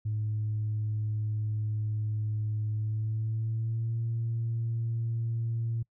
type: tone with pitch glide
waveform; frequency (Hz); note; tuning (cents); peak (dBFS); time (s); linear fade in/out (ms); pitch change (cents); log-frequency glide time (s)
sine; 107.3 to 115; A2 to A#2; -43 to -23; -27; 0.05-5.83; 10; +120; 2.72-4
effects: noise-tail reverb RT60 0.1 s tail -26 dB re dry + tanh soft clip ceiling -24 dBFS